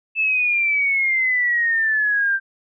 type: exponential sweep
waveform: sine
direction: down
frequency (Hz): 2637 to 1568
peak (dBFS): -16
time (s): 0.15-2.4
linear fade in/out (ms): 50
effects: none